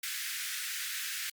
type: high-pass noise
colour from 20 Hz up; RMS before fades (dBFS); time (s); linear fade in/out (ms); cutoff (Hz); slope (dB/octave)
pink; -37; 0.03-1.3; 5; 1500; 48
effects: Opus 48 kbps